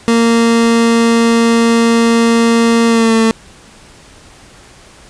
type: tone with pitch glide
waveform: 30% pulse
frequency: 231.1 to 224.5 Hz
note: A#3 to A3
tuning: -15 to +35 cents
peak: -5 dBFS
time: 0.08-3.31 s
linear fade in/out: 0 ms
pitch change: -50 cents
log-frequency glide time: 2.87-3.14 s
effects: pink hiss -40 dBFS RMS until 5.09 s + resampled to 22050 Hz